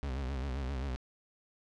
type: tone with vibrato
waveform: 40% pulse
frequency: 66.6 Hz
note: C2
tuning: 31 cents sharp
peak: -33 dBFS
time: 0.03-0.96 s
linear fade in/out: 0 ms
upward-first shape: sine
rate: 7.6 Hz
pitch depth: 110 cents each way
effects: low-pass 5000 Hz 12 dB/octave